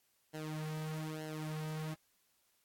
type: tone with flanger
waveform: sawtooth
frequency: 155.56 Hz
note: D#3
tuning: in tune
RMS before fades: -41 dBFS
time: 0.33-1.95 s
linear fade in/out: 20 ms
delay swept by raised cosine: 0.83 to 3.63 ms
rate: 1.1 Hz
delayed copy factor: -0.95
effects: white hiss -75 dBFS RMS until 2.64 s + AAC 64 kbps